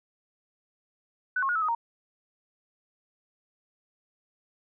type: tone with pitch steps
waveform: sine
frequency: 1496 / 1083 / 1442 / 1307 / 1251 / 930 Hz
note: F#6 / C#6 / F#6 / E6 / D#6 / A#5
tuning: +19 / -41 / -45 / -15 / +9 / -4 cents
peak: -24 dBFS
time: 1.36-1.75 s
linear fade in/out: 5 ms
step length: 65 ms
effects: none